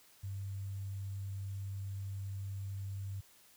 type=tone with sample-and-hold; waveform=sine; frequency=98 Hz; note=G2; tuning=in tune; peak=-38 dBFS; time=0.23-3.21 s; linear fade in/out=10 ms; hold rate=7350 Hz; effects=white hiss -63 dBFS RMS until 3.56 s